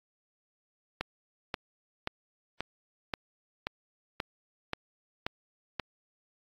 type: click train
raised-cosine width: 0.3 ms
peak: -15 dBFS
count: 10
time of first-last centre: 1.01-5.797 s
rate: 1.88 Hz
effects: AAC 32 kbps